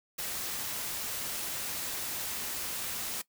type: noise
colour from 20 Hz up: white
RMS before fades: -36 dBFS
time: 0.18-3.22 s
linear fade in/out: 10 ms
effects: noise-tail reverb RT60 0.1 s tail -19 dB re dry